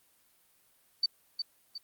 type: tone with echo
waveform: sine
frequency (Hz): 4573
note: D8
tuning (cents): -47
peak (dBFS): -23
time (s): 1.03-1.06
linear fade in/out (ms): 5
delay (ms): 360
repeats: 2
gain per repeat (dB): -7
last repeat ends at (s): 1.78
effects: white hiss -67 dBFS RMS until 1.83 s + Opus 32 kbps